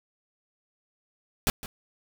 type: noise with echo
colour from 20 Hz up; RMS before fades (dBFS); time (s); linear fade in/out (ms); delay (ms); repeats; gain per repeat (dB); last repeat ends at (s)
pink; -23; 1.47-1.5; 0; 160; 1; -15; 1.66
effects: none